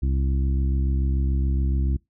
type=harmonic tone; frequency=67 Hz; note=C2; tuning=42 cents sharp; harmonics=1 / 2 / 3 / 4 / 5; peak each=-20 / -29 / -35 / -36 / -38 dBFS; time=0.02-1.97 s; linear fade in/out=10 ms; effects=noise-tail reverb RT60 0.2 s tail -25 dB re dry